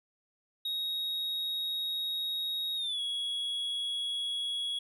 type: tone with pitch glide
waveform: triangle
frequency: 3772 to 3341 Hz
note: A#7 to G#7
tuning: +20 to +10 cents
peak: -30 dBFS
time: 0.65-4.79 s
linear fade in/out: 5 ms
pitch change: -210 cents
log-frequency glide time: 2.76-3 s
effects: none